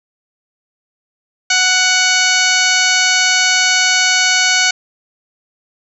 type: harmonic tone with a mistuned harmonic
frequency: 740 Hz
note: F#5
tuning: in tune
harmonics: 1 / 2 / 3 / 4 / 5 / 6 / 7 / 8 / 9 / 10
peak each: -23 / -16 / -17 / -19 / -24 / -18 / -26 / -19 / -22 / -27 dBFS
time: 1.5-4.71 s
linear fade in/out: 5 ms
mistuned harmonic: 3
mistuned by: +17 cents
effects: none